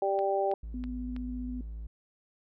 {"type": "harmonic tone", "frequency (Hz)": 196.2, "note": "G3", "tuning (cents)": 2, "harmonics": [2, 3, 4], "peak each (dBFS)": [-30, -30, -30], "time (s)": [0.02, 0.54], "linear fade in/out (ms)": 2}
{"type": "click train", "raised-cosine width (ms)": 0.3, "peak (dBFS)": -31, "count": 4, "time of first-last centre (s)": [0.19, 1.164], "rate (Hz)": 3.08}
{"type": "tone", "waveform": "triangle", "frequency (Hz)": 55, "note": "A1", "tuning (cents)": 0, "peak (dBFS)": -35, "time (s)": [0.63, 1.87], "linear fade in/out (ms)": 5}
{"type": "tone with vibrato", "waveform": "sine", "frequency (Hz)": 250, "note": "B3", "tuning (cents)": 21, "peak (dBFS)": -35, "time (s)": [0.74, 1.61], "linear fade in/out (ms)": 2, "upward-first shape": "triangle", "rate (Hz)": 15, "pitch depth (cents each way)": 13}
{"effects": []}